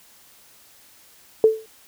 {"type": "tone with exponential decay", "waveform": "sine", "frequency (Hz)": 440, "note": "A4", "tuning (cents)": 0, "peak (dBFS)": -7, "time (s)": [1.44, 1.66], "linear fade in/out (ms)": 1, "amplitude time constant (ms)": 47, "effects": ["white hiss -52 dBFS RMS until 1.87 s"]}